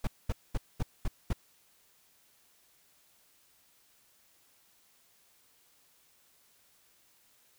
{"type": "noise bursts", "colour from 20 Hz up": "brown", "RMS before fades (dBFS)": -29, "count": 6, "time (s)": [0.04, 1.332], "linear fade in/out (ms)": 5, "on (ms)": 32, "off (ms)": 220, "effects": ["white hiss -66 dBFS RMS until 7.58 s"]}